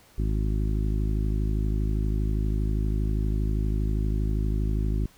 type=harmonic tone; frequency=52.5 Hz; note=G#1; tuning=19 cents sharp; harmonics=1 / 2 / 3 / 4 / 5 / 6 / 7; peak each=-24 / -30 / -34 / -36 / -38 / -40 / -41 dBFS; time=0.18-5.06 s; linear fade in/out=5 ms; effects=pink hiss -56 dBFS RMS until 5.17 s